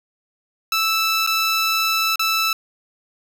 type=tone with dropouts; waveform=15% pulse; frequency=1318.5 Hz; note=E6; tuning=in tune; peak=-11 dBFS; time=0.72-2.53 s; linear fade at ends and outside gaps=2 ms; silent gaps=1.265-1.273 / 2.158-2.194 s; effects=none